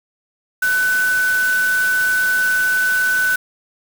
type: tone in noise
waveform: sine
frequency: 1500 Hz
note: F#6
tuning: 23 cents sharp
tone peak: -14 dBFS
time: 0.62-3.36 s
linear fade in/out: 5 ms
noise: white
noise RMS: -28 dBFS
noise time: 0.62-3.36 s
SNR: +11 dB
effects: none